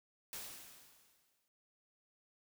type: noise with exponential decay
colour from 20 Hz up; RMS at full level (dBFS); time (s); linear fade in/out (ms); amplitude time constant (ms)
white; -44; 0.33-1.48; 0; 250
effects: none